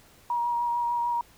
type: tone with vibrato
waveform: sine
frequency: 952 Hz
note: A#5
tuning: 36 cents sharp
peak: -24 dBFS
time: 0.3-1.21 s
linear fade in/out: 2 ms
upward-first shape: sine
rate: 6.7 Hz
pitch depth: 16 cents each way
effects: pink hiss -56 dBFS RMS until 1.37 s